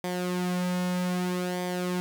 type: tone with flanger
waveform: sawtooth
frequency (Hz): 180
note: F#3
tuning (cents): -47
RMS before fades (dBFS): -29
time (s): 0.04-2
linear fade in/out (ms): 0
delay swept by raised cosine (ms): 0.73 to 3.03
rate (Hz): 0.63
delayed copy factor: -0.6
effects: none